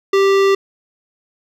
sine tone with hard clipping, 392 Hz, G4, in tune, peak -12 dBFS, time 0.13-0.55 s, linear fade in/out 5 ms, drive 18 dB, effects none

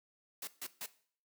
white noise bursts, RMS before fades -42 dBFS, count 3, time 0.42-0.862 s, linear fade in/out 5 ms, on 54 ms, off 140 ms, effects noise-tail reverb RT60 0.5 s tail -17 dB re dry + high-pass 200 Hz 12 dB/octave

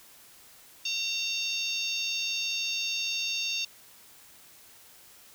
harmonic tone, 913 Hz, A#5, 36 cents flat, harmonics 3 / 4 / 5 / 6 / 7, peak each -32 / -34 / -36 / -38 / -39 dBFS, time 0.85-3.65 s, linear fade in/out 5 ms, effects white hiss -54 dBFS RMS until 5.34 s

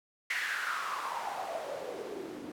white noise with band-pass filter sweep, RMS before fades -37 dBFS, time 0.3-2.52 s, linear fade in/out 5 ms, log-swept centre 2000 to 280 Hz, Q 5.1, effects none

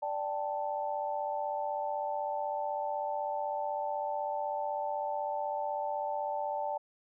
sine chord, D suspended fourth, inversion none, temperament equal, 587.3 / 784 / 880 Hz, D5 / G5 / A5, 0 / 0 / 0 cents, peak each -36 / -37 / -35 dBFS, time 0.02-6.78 s, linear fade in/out 10 ms, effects none

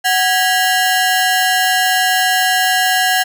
sawtooth ring-modulated tone, 1197 Hz, D6, 33 cents sharp, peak -5 dBFS, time 0.04-3.24 s, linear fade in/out 20 ms, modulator 452 Hz, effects none

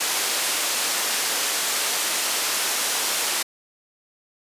white band-pass noise, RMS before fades -24 dBFS, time 0-3.43 s, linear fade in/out 10 ms, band 370 to 9600 Hz, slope 12 dB/octave, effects resampled to 32000 Hz

